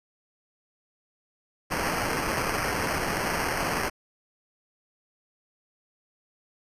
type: noise with sample-and-hold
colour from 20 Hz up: violet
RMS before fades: -28 dBFS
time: 1.7-3.9 s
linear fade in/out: 20 ms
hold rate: 3675 Hz
effects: resampled to 32000 Hz